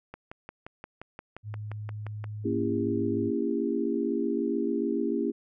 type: click train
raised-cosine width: 0.5 ms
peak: -25 dBFS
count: 13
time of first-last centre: 0.14-2.242 s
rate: 5.71 Hz
type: tone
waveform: sine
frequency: 105.7 Hz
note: G#2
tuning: 31 cents sharp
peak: -34 dBFS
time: 1.43-3.32 s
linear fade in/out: 50 ms
type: chord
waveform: sine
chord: A# diminished seventh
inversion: none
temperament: just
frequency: 233.1 / 279.7 / 335.6 / 402.8 Hz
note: A#3 / C#4 / E4 / G4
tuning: 0 / +16 / +31 / +47 cents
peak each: -31 dBFS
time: 2.44-5.32 s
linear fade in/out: 20 ms
effects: none